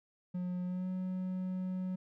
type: tone with pitch glide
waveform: triangle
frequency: 180 to 184.95 Hz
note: F#3 to F#3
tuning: -47 to 0 cents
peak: -32 dBFS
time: 0.34-1.96 s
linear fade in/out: 10 ms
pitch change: +47 cents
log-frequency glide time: 0.65-0.88 s
effects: none